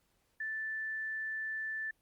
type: tone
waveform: sine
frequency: 1760 Hz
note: A6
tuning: in tune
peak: -35 dBFS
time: 0.4-1.91 s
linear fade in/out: 5 ms
effects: pink hiss -75 dBFS RMS until 2.01 s + Opus 48 kbps